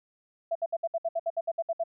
sine tone bursts, 667 Hz, E5, 20 cents sharp, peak -25 dBFS, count 13, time 0.51-1.838 s, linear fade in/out 10 ms, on 44 ms, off 63 ms, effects none

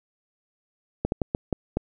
slowing click train, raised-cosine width 2 ms, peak -10 dBFS, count 6, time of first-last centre 1.05-1.77 s, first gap 71 ms, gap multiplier 1.36, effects none

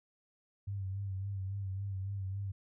sine tone with vibrato, 97.4 Hz, G2, 11 cents flat, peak -35 dBFS, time 0.67-2.52 s, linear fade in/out 10 ms, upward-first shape sine, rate 3.6 Hz, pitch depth 49 cents each way, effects none

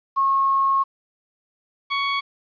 sine / 20% pulse tone pair in turn, 1088 / 1116 Hz, C#6 / C#6, -33 / +11 cents, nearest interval unison, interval 44 cents, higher second, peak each -16 dBFS, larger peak neither, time 0.16-0.84 / 1.9-2.21 s, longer first, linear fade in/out 20 ms, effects resampled to 11025 Hz + 9-bit

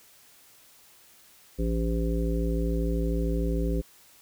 harmonic tone, 56.5 Hz, A1, 47 cents sharp, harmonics 1 / 3 / 5 / 7 / 9, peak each -26 / -31 / -33 / -34 / -36 dBFS, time 1.58-3.82 s, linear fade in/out 20 ms, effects white hiss -56 dBFS RMS until 4.21 s

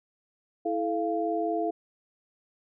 sine tone cluster, 328.5 / 433.2 / 692 Hz, E4 / A4 / F5, -6 / -27 / -16 cents, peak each -30 / -31 / -29 dBFS, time 0.65-1.71 s, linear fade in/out 10 ms, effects none

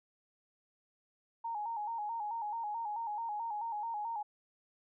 sine tone with vibrato, 878 Hz, A5, 4 cents flat, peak -35 dBFS, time 1.44-4.23 s, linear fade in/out 10 ms, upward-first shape square, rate 4.6 Hz, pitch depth 84 cents each way, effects none

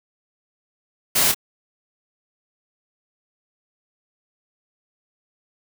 white noise with echo, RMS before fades -18 dBFS, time 1.15-1.32 s, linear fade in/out 10 ms, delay 26 ms, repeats 1, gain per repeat -7 dB, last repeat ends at 1.346 s, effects none

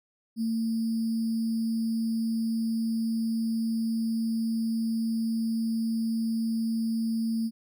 sine tone with sample-and-hold, 225.9 Hz, A3, 46 cents sharp, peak -25 dBFS, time 0.36-7.51 s, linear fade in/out 50 ms, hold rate 4900 Hz, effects none

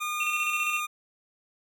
25% pulse tone, 1217 Hz, D#6, 39 cents flat, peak -25 dBFS, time 0-0.87 s, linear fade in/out 20 ms
triangle tone with tremolo, 2709 Hz, E7, 47 cents sharp, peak -24 dBFS, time 0.2-0.8 s, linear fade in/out 5 ms, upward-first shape square, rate 15 Hz, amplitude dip 60%
effects none

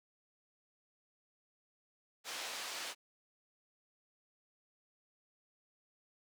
white band-pass noise, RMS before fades -43 dBFS, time 2.24-2.95 s, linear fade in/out 50 ms, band 440 to 5300 Hz, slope 12 dB/octave, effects none

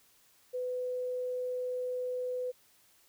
sine tone, 501 Hz, B4, 25 cents sharp, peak -32 dBFS, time 0.53-2.52 s, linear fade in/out 20 ms, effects white hiss -65 dBFS RMS until 3.08 s

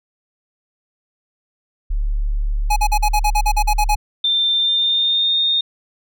sine tone, 36.23 Hz, D1, 23 cents flat, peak -16 dBFS, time 1.9-3.96 s, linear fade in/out 10 ms
square tone bursts, 840 Hz, G#5, 19 cents sharp, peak -15 dBFS, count 12, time 2.7-3.952 s, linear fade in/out 10 ms, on 64 ms, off 44 ms
sine tone with pitch glide, 3579 to 3669 Hz, A7 to A#7, +29 to -28 cents, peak -14 dBFS, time 4.24-5.61 s, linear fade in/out 5 ms, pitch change +43 cents, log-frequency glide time 4.52-5.38 s
effects none

